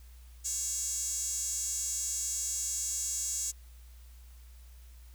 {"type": "tone with high-pass filter", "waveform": "sawtooth", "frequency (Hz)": 554.4, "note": "C#5", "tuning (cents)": 0, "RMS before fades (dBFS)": -34, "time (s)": [0.44, 3.52], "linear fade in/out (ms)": 20, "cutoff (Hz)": 7000, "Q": 6.7, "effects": ["added 60 Hz sine -49 dBFS peak until 5.14 s", "white hiss -63 dBFS RMS until 5.14 s"]}